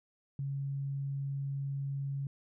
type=tone; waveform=sine; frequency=138.59 Hz; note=C#3; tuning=in tune; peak=-33 dBFS; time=0.39-2.27 s; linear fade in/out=2 ms; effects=none